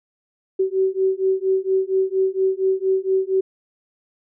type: beating tone pair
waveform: sine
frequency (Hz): 378.8 / 383.1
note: F#4 / G4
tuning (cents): +41 / -40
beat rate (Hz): 4.3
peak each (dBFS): -20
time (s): 0.59-3.41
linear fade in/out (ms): 10
effects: none